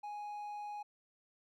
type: tone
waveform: triangle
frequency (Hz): 830.6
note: G#5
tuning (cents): 0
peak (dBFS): -39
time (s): 0.03-0.83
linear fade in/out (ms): 10
effects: none